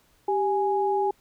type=tone pair together; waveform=sine; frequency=392 / 830.6 Hz; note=G4 / G#5; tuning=0 / 0 cents; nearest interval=octave + minor second; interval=1300 cents; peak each=-24 dBFS; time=0.28-1.11 s; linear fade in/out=5 ms; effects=pink hiss -63 dBFS RMS until 1.2 s

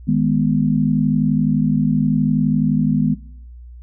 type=chord; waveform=sine; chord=G# minor; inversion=second; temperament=equal; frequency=155.56 / 207.7 / 246.9 Hz; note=D#3 / G#3 / B3; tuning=0 / 0 / 0 cents; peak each=-18 dBFS; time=0.07-3.15 s; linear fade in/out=20 ms; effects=noise-tail reverb RT60 0.6 s tail -18 dB re dry + added 60 Hz sine -35 dBFS peak until 3.82 s

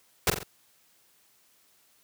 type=noise with echo; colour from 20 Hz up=pink; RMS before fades=-21 dBFS; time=0.27-0.3 s; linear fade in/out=2 ms; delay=44 ms; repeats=3; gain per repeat=-6 dB; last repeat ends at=0.432 s; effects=white hiss -64 dBFS RMS until 2.03 s + high-pass 80 Hz 12 dB/octave

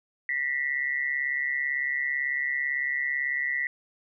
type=tone with amplitude modulation; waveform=sine; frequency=1955 Hz; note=B6; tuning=18 cents flat; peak=-22 dBFS; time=0.29-3.67 s; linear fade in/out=2 ms; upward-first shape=sine; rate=138 Hz; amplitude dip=75%; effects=none

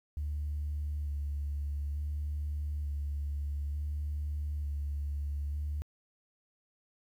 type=tone with vibrato; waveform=sine; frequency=73.1 Hz; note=D2; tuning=7 cents flat; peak=-31 dBFS; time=0.17-5.82 s; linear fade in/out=0 ms; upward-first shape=square; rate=0.56 Hz; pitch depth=22 cents each way; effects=tanh soft clip ceiling -28 dBFS + 11-bit

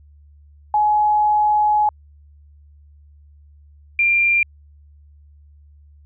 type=tone pair in turn; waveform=sine; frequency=843 / 2384 Hz; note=G#5 / D7; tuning=+26 / +25 cents; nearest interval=octave + tritone; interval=1799 cents; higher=second; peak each=-13 dBFS; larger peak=neither; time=0.74-1.89 / 3.99-4.43 s; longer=first; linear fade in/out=2 ms; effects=added 73 Hz sine -45 dBFS peak until 6.05 s

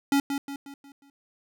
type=tone with echo; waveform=square; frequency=279.4 Hz; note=C#4; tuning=14 cents sharp; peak=-20 dBFS; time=0.12-0.2 s; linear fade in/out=2 ms; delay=180 ms; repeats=5; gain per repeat=-7 dB; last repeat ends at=1.1 s; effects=none

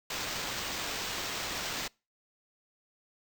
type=noise with sample-and-hold; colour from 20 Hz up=white; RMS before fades=-36 dBFS; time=0.1-1.88 s; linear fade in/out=5 ms; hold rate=11025 Hz; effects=noise-tail reverb RT60 0.3 s tail -26 dB re dry

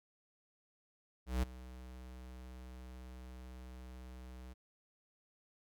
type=tone with ADSR envelope; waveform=square; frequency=63 Hz; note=B1; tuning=35 cents sharp; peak=-30 dBFS; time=1.26-4.54 s; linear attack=170 ms; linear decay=8 ms; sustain=-19 dB; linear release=18 ms; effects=none

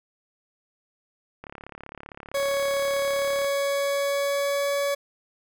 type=click train; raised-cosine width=0.5 ms; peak=-24 dBFS; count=72; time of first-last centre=1.44-3.446 s; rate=35.4 Hz
type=tone with pitch glide; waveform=40% pulse; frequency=557 to 565.1 Hz; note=C#5 to C#5; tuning=+8 to +33 cents; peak=-22 dBFS; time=2.34-4.95 s; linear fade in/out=10 ms; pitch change=+25 cents; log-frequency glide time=3.01-4.72 s
effects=none

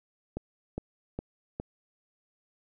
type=click train; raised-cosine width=2 ms; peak=-20 dBFS; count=4; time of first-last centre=0.37-1.6 s; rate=2.44 Hz; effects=none

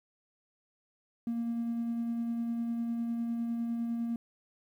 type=tone with tremolo; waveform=triangle; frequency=233.1 Hz; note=A#3; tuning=in tune; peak=-26 dBFS; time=1.27-4.16 s; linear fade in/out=2 ms; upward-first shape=sine; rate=9.9 Hz; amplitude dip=35%; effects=tanh soft clip ceiling -26 dBFS + 11-bit

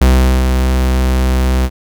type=tone with ADSR envelope; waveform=45% pulse; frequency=64.2 Hz; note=C2; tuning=32 cents flat; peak=-5 dBFS; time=0.01-1.7 s; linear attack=6 ms; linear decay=410 ms; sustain=-5 dB; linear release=55 ms; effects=none

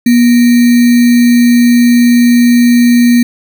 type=tone with sample-and-hold; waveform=sine; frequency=240.6 Hz; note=B3; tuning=45 cents flat; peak=-3 dBFS; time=0.06-3.23 s; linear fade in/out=5 ms; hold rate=2100 Hz; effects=none

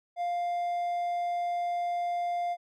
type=tone; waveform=triangle; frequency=700 Hz; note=F5; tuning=4 cents sharp; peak=-26 dBFS; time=0.16-2.57 s; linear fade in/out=50 ms; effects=none

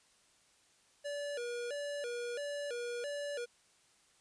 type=tone with vibrato; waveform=square; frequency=526 Hz; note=C5; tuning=9 cents sharp; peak=-38 dBFS; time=1.04-3.46 s; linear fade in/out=20 ms; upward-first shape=square; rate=1.5 Hz; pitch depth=160 cents each way; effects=white hiss -68 dBFS RMS until 4.2 s + resampled to 22050 Hz

